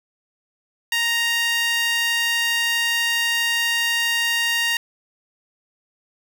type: tone with high-pass filter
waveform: sawtooth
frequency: 932.3 Hz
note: A#5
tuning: in tune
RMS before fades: -21 dBFS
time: 0.92-4.77 s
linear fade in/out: 2 ms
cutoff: 2200 Hz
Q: 2.6
effects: none